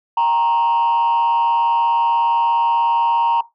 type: tone with frequency modulation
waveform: sine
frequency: 932.3 Hz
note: A#5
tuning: in tune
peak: -11 dBFS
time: 0.17-3.41 s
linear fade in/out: 5 ms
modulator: 146 Hz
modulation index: 0.45
effects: noise-tail reverb RT60 0.2 s tail -18 dB re dry + tanh soft clip ceiling -12 dBFS